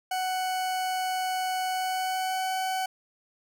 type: tone with pitch glide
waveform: 40% pulse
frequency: 744 to 753.5 Hz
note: F#5 to F#5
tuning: +9 to +31 cents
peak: -26 dBFS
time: 0.11-2.86 s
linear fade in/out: 5 ms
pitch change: +22 cents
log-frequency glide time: 1.69-2.57 s
effects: none